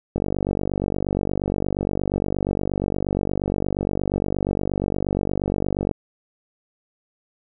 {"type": "click train", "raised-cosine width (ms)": 2, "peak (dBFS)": -9, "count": 280, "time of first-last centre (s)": [0.16, 5.913], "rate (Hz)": 48.5, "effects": []}